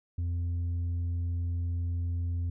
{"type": "tone with tanh clipping", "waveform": "sine", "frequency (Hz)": 86.2, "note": "F2", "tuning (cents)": -22, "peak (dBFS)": -29, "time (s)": [0.18, 2.5], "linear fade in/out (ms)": 5, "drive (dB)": 3, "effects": []}